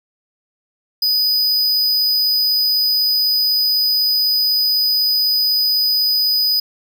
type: tone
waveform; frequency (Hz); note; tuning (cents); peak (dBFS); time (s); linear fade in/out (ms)
square; 4978; D#8; 0; -14; 1.02-6.6; 5
effects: none